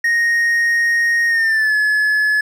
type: tone with pitch glide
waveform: triangle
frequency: 1864.7 to 1709.9 Hz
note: A#6 to A6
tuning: 0 to -50 cents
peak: -11 dBFS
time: 0.04-2.41 s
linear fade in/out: 5 ms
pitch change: -150 cents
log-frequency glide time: 1.28-1.75 s
effects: none